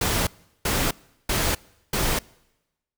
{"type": "noise bursts", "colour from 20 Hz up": "pink", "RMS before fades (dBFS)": -23, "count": 4, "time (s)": [0.01, 2.19], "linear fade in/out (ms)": 5, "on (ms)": 260, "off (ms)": 380, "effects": ["noise-tail reverb RT60 1.0 s tail -25 dB re dry"]}